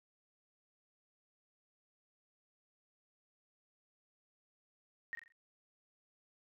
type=tone with echo; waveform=sine; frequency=1864.7 Hz; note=A#6; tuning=in tune; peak=-37 dBFS; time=5.13-5.15 s; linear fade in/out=0 ms; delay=43 ms; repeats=4; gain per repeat=-8 dB; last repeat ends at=5.322 s; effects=none